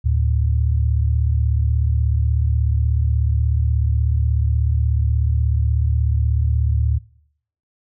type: tone pair together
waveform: sine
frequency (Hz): 73.82 / 110.3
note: D2 / A2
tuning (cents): +9 / +5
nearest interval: perfect fifth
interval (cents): 696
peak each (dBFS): -16 / -19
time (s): 0.04-6.99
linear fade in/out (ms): 20
effects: noise-tail reverb RT60 0.7 s tail -23 dB re dry